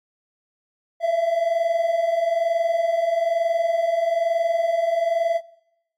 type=tone pair together; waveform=triangle; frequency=653 / 674.1 Hz; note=E5 / E5; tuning=-17 / +39 cents; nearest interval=minor second; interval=56 cents; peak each=-23 / -18 dBFS; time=1-5.41 s; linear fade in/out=50 ms; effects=noise-tail reverb RT60 0.9 s tail -23 dB re dry + AAC 64 kbps